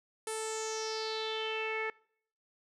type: tone with low-pass filter sweep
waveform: sawtooth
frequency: 440 Hz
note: A4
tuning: in tune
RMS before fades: -36 dBFS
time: 0.27-1.9 s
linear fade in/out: 2 ms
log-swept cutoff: 9700 to 2000 Hz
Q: 5.4
effects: noise-tail reverb RT60 0.6 s tail -24 dB re dry